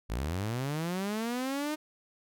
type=linear sweep; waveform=sawtooth; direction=up; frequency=49 to 310 Hz; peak=-27 dBFS; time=0.09-1.76 s; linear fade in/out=20 ms; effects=none